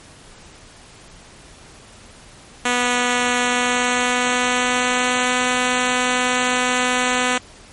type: tone with pitch glide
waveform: 5% pulse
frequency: 245.8 to 250 Hz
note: B3 to B3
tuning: -8 to +21 cents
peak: -5 dBFS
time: 2.65-7.38 s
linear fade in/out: 5 ms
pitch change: +29 cents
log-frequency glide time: 3.39-5.37 s
effects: pink hiss -44 dBFS RMS until 7.72 s + MP3 48 kbps